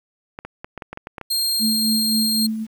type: clicks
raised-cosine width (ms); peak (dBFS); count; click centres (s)
0.5; -17; 10; 0.389 / 0.45 / 0.645 / 0.777 / 0.822 / 0.93 / 0.974 / 1.071 / 1.182 / 1.213
type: tone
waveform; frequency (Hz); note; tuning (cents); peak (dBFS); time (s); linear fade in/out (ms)
sawtooth; 4210; C8; +10; -16; 1.3-2.47; 10
type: tone with tremolo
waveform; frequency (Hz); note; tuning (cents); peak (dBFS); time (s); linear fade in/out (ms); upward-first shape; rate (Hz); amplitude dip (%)
sine; 220; A3; 0; -18; 1.59-2.67; 50; sine; 3.8; 50
effects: 8-bit